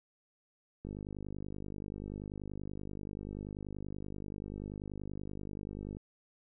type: click train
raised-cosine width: 3 ms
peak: -29 dBFS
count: 259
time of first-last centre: 0.85-5.969 s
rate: 50.4 Hz
effects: none